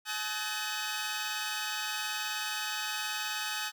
15% pulse tone cluster, 851 / 1267 / 1518 / 1822 Hz, G#5 / D#6 / F#6 / A#6, +42 / +31 / +44 / -40 cents, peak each -32 / -33 / -30 / -35 dBFS, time 0.05-3.72 s, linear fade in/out 50 ms, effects none

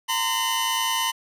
sawtooth tone cluster, 918 / 1028 / 2981 Hz, A#5 / C6 / F#7, -27 / -31 / +12 cents, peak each -23 dBFS, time 0.08-1.12 s, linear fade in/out 20 ms, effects resampled to 32000 Hz

